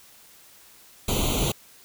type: noise with comb filter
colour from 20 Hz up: pink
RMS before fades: -24 dBFS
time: 1.08-1.52 s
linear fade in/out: 5 ms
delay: 0.29 ms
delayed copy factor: +1
effects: white hiss -52 dBFS RMS until 1.84 s